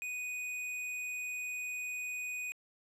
triangle tone with hard clipping, 2485 Hz, D#7, 3 cents flat, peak -38 dBFS, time 0.02-2.52 s, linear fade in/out 0 ms, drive 16 dB, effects low-pass 12000 Hz 12 dB/octave

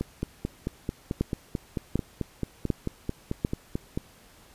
two click trains, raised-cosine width 3 ms, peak -15 / -11 dBFS, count 19 / 4, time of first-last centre 0.01-3.975 / 1.21-3.449 s, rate 4.54 / 1.34 Hz, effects pink hiss -55 dBFS RMS until 4.54 s + resampled to 32000 Hz

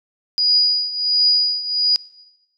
sine tone with tremolo, 4907 Hz, D#8, 25 cents flat, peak -11 dBFS, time 0.38-1.96 s, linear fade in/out 0 ms, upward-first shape triangle, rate 1.4 Hz, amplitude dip 85%, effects noise-tail reverb RT60 0.9 s tail -20 dB re dry

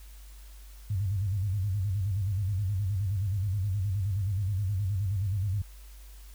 sine tone with vibrato, 98 Hz, G2, in tune, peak -26 dBFS, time 0.9-5.62 s, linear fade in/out 5 ms, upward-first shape square, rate 9.5 Hz, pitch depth 110 cents each way, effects added 50 Hz sine -45 dBFS peak until 6.34 s + white hiss -57 dBFS RMS until 6.34 s

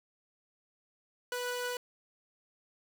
sawtooth tone pair together, 491.7 / 1481 Hz, B4 / F#6, -8 / +1 cents, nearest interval octave + perfect fifth, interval 1909 cents, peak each -31 / -36 dBFS, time 1.32-1.77 s, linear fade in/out 2 ms, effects none

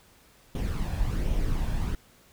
brown noise with flanger, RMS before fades -27 dBFS, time 0.55-1.95 s, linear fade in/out 2 ms, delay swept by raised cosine 0.32 to 1.21 ms, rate 1.3 Hz, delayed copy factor +0.5, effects pink hiss -58 dBFS RMS until 2.32 s

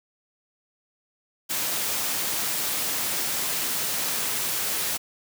white high-pass noise, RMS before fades -27 dBFS, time 1.49-4.98 s, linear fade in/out 20 ms, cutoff 100 Hz, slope 12 dB/octave, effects none

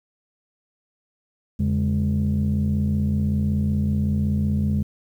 sine tone cluster, 85.7 / 141.7 / 207 Hz, F2 / C#3 / G#3, -32 / +38 / -5 cents, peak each -21 / -24 / -21 dBFS, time 1.59-4.83 s, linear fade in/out 10 ms, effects tanh soft clip ceiling -14 dBFS + 9-bit

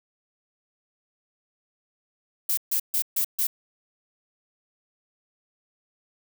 violet noise bursts, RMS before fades -24 dBFS, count 5, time 2.49-3.47 s, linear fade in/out 5 ms, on 84 ms, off 140 ms, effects none

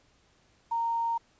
sine tone with quantisation, 925 Hz, A#5, 14 cents flat, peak -26 dBFS, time 0.71-1.18 s, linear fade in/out 10 ms, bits 9, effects pink hiss -65 dBFS RMS until 1.39 s + resampled to 16000 Hz

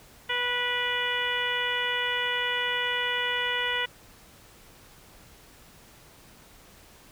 harmonic tone with a mistuned harmonic, 490.1 Hz, B4, 13 cents flat, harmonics 1 / 2 / 3 / 4 / 5 / 6 / 7, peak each -36 / -34 / -33 / -30 / -36 / -31 / -38 dBFS, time 0.29-3.86 s, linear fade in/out 10 ms, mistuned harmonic 5, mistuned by -21 cents, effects pink hiss -53 dBFS RMS until 7.11 s

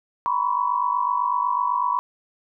sine tone cluster, 970 / 1018 / 1124 Hz, B5 / C6 / C#6, -31 / -48 / +24 cents, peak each -23 / -24 / -26 dBFS, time 0.26-1.99 s, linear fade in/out 0 ms, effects none

